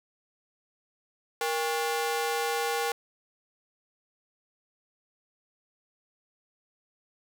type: ring-modulated tone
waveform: sawtooth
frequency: 636 Hz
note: D#5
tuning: 38 cents sharp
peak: -20 dBFS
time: 1.41-2.92 s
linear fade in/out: 2 ms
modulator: 168 Hz
effects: none